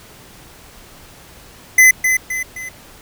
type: tone with echo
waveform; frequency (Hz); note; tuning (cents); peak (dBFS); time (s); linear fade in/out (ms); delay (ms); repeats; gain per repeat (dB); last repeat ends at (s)
square; 2027; B6; +45; -6; 1.78-1.91; 5; 260; 3; -7; 2.69
effects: pink hiss -42 dBFS RMS until 3.01 s